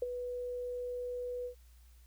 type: tone with ADSR envelope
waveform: sine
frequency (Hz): 492.7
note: B4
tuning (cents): -4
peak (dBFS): -28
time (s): 0.02-1.55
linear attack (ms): 4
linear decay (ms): 22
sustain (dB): -8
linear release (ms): 97
effects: added 60 Hz sine -56 dBFS peak until 2.06 s + white hiss -69 dBFS RMS until 2.06 s